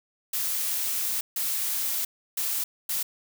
blue noise bursts at uneven times, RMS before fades -28 dBFS, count 4, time 0.33-1.21 / 1.36-2.05 / 2.37-2.64 / 2.89-3.03 s, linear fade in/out 5 ms, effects none

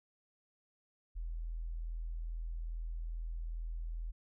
sine tone, 41.2 Hz, E1, in tune, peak -37 dBFS, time 1.15-4.12 s, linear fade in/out 20 ms, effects none

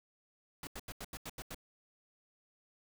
pink noise bursts, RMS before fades -44 dBFS, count 8, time 0.63-1.546 s, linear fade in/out 2 ms, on 41 ms, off 84 ms, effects none

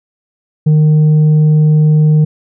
sine tone with tanh clipping, 153.4 Hz, D#3, 24 cents flat, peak -6 dBFS, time 0.66-2.25 s, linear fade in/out 10 ms, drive 3 dB, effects none

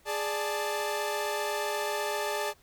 sawtooth tone cluster, 415.5 / 591 / 879 Hz, G#4 / D5 / A5, +1 / +11 / -2 cents, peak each -30 dBFS, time 0.05-2.54 s, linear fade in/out 50 ms, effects pink hiss -62 dBFS RMS until 2.62 s

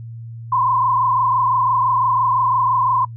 sine tone with frequency modulation, 1025 Hz, C6, 36 cents flat, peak -14 dBFS, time 0.52-3.05 s, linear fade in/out 5 ms, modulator 25.9 Hz, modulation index 1.9, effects noise-tail reverb RT60 0.1 s tail -24 dB re dry + added 115 Hz sine -30 dBFS peak until 3.16 s

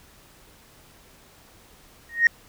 sine tone with exponential growth, 1864.7 Hz, A#6, in tune, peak -8 dBFS, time 2.09-2.27 s, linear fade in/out 2 ms, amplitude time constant 39 ms, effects tanh soft clip ceiling -8 dBFS + pink hiss -53 dBFS RMS until 2.48 s

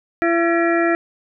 harmonic tone with a mistuned harmonic, 337.5 Hz, E4, 41 cents sharp, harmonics 1 / 2 / 4 / 5 / 6 / 7, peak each -17 / -20 / -24 / -26 / -25 / -30 dBFS, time 0.22-0.95 s, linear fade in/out 0 ms, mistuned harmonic 6, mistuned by -90 cents, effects none

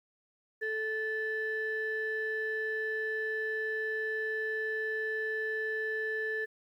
sine tone pair together, 437 / 1748 Hz, A4 / A6, -12 / -12 cents, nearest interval 2 octaves, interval 2400 cents, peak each -34 / -32 dBFS, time 0.61-6.46 s, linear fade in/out 20 ms, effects tanh soft clip ceiling -25 dBFS + 11-bit

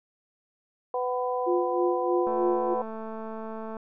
harmonic tone, 250 Hz, B3, 21 cents sharp, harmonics 2 / 3 / 4, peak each -28 / -31 / -32 dBFS, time 0.94-2.82 s, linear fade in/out 2 ms
sine tone with tremolo, 353.6 Hz, F4, 22 cents sharp, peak -22 dBFS, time 1.46-2.75 s, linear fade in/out 20 ms, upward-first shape sine, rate 3.2 Hz, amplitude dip 70%
click train, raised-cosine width 1 ms, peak -25 dBFS, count 332, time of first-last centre 2.27-3.768 s, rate 221 Hz
effects none

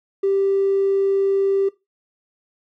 triangle tone, 392 Hz, G4, in tune, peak -12 dBFS, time 0.23-1.69 s, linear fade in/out 10 ms, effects noise-tail reverb RT60 0.2 s tail -21 dB re dry + tanh soft clip ceiling -13 dBFS

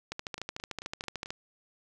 two click trains, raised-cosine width 0.2 ms, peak -18 / -24 dBFS, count 17 / 5, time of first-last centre 0.12-1.305 / 0.38-1.259 s, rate 13.5 / 4.55 Hz, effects none

